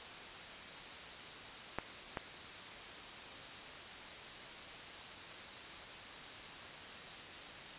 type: clicks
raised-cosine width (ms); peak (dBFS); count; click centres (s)
0.5; -20 / -22; 2; 1.786 / 2.172
effects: white hiss -48 dBFS RMS until 7.78 s + resampled to 8000 Hz